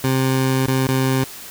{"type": "tone with dropouts", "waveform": "20% pulse", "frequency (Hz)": 131.8, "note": "C3", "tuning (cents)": 13, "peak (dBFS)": -11, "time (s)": [0.04, 1.24], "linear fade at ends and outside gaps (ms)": 2, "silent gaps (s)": [[0.663, 0.679], [0.869, 0.888]], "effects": ["white hiss -36 dBFS RMS until 1.5 s"]}